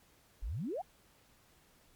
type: exponential sweep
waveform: sine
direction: up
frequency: 38.89 to 830.6 Hz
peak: -35 dBFS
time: 0.42-0.82 s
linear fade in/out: 10 ms
effects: pink hiss -66 dBFS RMS until 1.95 s + MP3 96 kbps